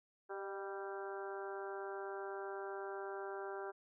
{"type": "harmonic tone with a mistuned harmonic", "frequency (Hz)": 196, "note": "G3", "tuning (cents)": 0, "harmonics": [2, 3, 4, 5, 6, 7, 8], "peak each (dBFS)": [-44, -51, -49, -53, -56, -52, -53], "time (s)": [0.29, 3.72], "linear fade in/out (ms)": 20, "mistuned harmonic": 3, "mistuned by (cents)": 46, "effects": []}